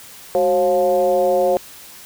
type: tone with frequency modulation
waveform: sine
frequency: 540 Hz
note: C#5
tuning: 45 cents flat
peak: -13 dBFS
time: 0.35-1.57 s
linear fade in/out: 0 ms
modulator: 167 Hz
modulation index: 1
effects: white hiss -40 dBFS RMS until 2.05 s